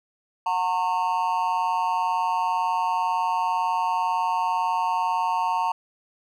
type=tone with amplitude modulation; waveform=triangle; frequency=911 Hz; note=A#5; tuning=40 cents flat; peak=-15 dBFS; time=0.46-5.72 s; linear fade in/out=5 ms; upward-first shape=sine; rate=178 Hz; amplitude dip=100%; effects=none